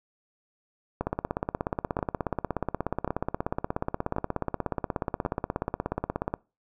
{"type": "two click trains", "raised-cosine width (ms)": 1, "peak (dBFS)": [-15, -13], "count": [4, 90], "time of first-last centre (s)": [[1.99, 5.251], [1.01, 6.339]], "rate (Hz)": [0.92, 16.7], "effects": ["noise-tail reverb RT60 0.3 s tail -24 dB re dry"]}